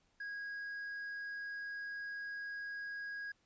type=tone; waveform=triangle; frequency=1646 Hz; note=G#6; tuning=16 cents flat; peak=-39 dBFS; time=0.2-3.32 s; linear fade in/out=5 ms; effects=pink hiss -75 dBFS RMS until 3.45 s + resampled to 16000 Hz